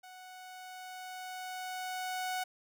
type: tone with level ramp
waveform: sawtooth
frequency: 740 Hz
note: F#5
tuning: in tune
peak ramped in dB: -46 to -29 dBFS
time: 0.03-2.44 s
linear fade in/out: 10 ms
effects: none